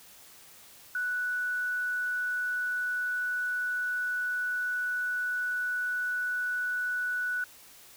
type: tone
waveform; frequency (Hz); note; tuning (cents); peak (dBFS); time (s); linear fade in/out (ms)
sine; 1480; F#6; 0; -28; 0.95-7.44; 2
effects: white hiss -53 dBFS RMS until 7.96 s